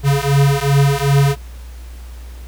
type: beating tone pair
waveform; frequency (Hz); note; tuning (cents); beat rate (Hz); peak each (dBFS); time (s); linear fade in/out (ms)
square; 138.7 / 141.3; C#3 / C#3; +1 / +34; 2.6; -15; 0.03-1.36; 50
effects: added 60 Hz sine -30 dBFS peak until 2.47 s + pink hiss -45 dBFS RMS until 2.47 s